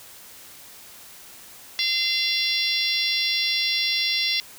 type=harmonic tone with a mistuned harmonic; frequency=688 Hz; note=F5; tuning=26 cents flat; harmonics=3 / 4 / 5 / 6 / 7 / 8; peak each=-28 / -30 / -26 / -28 / -28 / -29 dBFS; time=1.79-4.4 s; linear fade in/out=0 ms; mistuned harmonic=7; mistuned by=-27 cents; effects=white hiss -45 dBFS RMS until 4.58 s